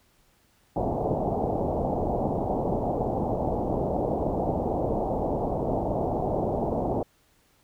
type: low-pass noise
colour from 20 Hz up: white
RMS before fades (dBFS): -27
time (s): 0.76-7.03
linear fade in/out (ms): 5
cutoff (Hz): 810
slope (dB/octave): 48
effects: pink hiss -64 dBFS RMS until 7.63 s